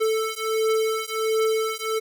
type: beating tone pair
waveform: square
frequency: 440 / 441.4 Hz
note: A4 / A4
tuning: 0 / +5 cents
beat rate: 1.4 Hz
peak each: -25 dBFS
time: 0-2 s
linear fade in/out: 20 ms
effects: none